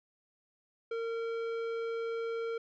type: tone with tanh clipping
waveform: triangle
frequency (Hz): 458.4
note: A#4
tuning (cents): -29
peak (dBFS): -35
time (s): 0.91-2.58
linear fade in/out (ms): 5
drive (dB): 17
effects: none